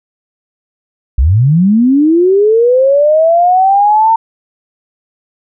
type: linear sweep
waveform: sine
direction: up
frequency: 55 to 913 Hz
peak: -5 dBFS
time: 1.18-4.16 s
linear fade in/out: 5 ms
effects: none